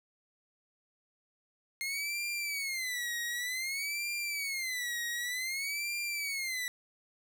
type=tone with vibrato; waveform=sawtooth; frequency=2123 Hz; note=C7; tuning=25 cents sharp; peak=-30 dBFS; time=1.81-6.68 s; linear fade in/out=0 ms; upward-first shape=sine; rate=0.54 Hz; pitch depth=200 cents each way; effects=none